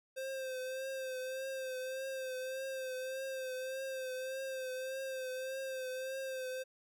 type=tone with vibrato; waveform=square; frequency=523.3 Hz; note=C5; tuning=in tune; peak=-39 dBFS; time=0.16-6.64 s; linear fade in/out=20 ms; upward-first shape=triangle; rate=1.7 Hz; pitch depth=43 cents each way; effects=none